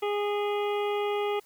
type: harmonic tone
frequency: 411.7 Hz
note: G#4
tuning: 15 cents flat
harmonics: 1 / 2 / 3 / 5 / 6 / 7 / 8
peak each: -27 / -33 / -37 / -41 / -43 / -44 / -45 dBFS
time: 0.02-1.4 s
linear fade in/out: 10 ms
effects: white hiss -60 dBFS RMS until 1.45 s